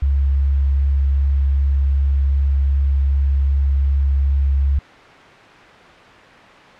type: tone with vibrato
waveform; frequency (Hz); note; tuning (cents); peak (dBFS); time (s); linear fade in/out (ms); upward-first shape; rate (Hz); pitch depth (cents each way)
sine; 69; C#2; -7; -13; 0.02-4.79; 5; triangle; 2.6; 10
effects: white hiss -41 dBFS RMS until 6.79 s + low-pass 2000 Hz 12 dB/octave